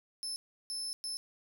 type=tone bursts at uneven times; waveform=30% pulse; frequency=5260 Hz; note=E8; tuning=5 cents flat; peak=-32 dBFS; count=3; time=0.23-0.36 / 0.7-0.93 / 1.04-1.17 s; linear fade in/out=0 ms; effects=none